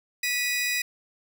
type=tone pair together; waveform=sawtooth; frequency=1958 / 2484 Hz; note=B6 / D#7; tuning=-15 / -3 cents; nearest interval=major third; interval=412 cents; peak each=-24 dBFS; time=0.23-0.82 s; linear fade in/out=5 ms; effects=none